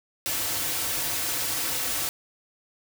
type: noise with comb filter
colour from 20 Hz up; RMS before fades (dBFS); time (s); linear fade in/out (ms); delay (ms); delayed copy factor
white; -28; 0.26-2.09; 0; 4.9; -0.75
effects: none